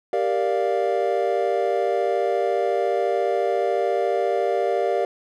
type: chord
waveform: triangle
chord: G minor seventh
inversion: none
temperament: equal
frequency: 392 / 466.2 / 587.3 / 698.5 Hz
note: G4 / Bb4 / D5 / F5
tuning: 0 / 0 / 0 / 0 cents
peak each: -23 dBFS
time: 0.13-5.05 s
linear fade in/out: 2 ms
effects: none